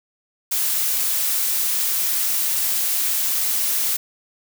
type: noise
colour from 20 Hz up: blue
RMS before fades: -21 dBFS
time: 0.51-3.97 s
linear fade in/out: 10 ms
effects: none